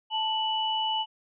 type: tone pair together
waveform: sine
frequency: 878.9 / 2960 Hz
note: A5 / F#7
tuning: -2 / 0 cents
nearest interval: octave + major sixth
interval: 2102 cents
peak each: -28 dBFS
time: 0.1-1.06 s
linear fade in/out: 50 ms
effects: none